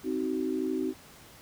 sine chord, C diminished, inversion none, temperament just, 261.6 / 314 / 376.7 Hz, C4 / Eb4 / Gb4, 0 / +16 / +31 cents, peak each -32 dBFS, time 0.03-0.94 s, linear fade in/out 50 ms, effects pink hiss -52 dBFS RMS until 1.41 s + high-pass 60 Hz 12 dB/octave

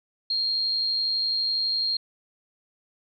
sine tone with amplitude modulation, 4226 Hz, C8, 16 cents sharp, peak -21 dBFS, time 0.3-1.97 s, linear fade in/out 5 ms, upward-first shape sine, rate 112 Hz, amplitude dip 35%, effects none

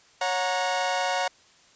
sawtooth chord, F# major, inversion second, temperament equal with one note detuned, 554.4 / 729 / 932.3 Hz, C#5 / F#5 / A#5, 0 / -26 / 0 cents, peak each -26 / -23 / -26 dBFS, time 0.21-1.28 s, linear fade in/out 5 ms, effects white hiss -57 dBFS RMS until 1.75 s + resampled to 16000 Hz

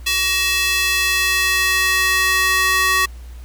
square tone with high-pass filter sweep, 376.1 Hz, F#4, 28 cents sharp, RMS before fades -17 dBFS, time 0.06-3.06 s, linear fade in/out 10 ms, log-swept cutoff 2800 to 1500 Hz, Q 1.7, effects added 60 Hz sine -32 dBFS peak until 3.44 s + pink hiss -49 dBFS RMS until 3.44 s

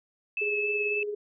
sine tone with vibrato, 2612 Hz, E7, 17 cents flat, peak -27 dBFS, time 0.37-1.03 s, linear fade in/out 2 ms, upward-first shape sine, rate 3.7 Hz, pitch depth 12 cents each way
sine tone with tremolo, 415.3 Hz, G#4, in tune, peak -27 dBFS, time 0.41-1.15 s, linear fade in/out 10 ms, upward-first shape triangle, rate 18 Hz, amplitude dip 55%
effects none

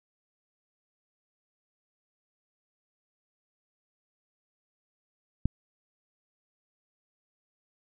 click, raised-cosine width 5 ms, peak -12 dBFS, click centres 5.456 s, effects none

